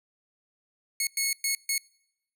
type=tone bursts at uneven times; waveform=10% pulse; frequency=2191 Hz; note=C#7; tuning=21 cents flat; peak=-16 dBFS; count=4; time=1-1.07 / 1.17-1.33 / 1.44-1.55 / 1.69-1.78 s; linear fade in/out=2 ms; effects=noise-tail reverb RT60 0.8 s tail -26 dB re dry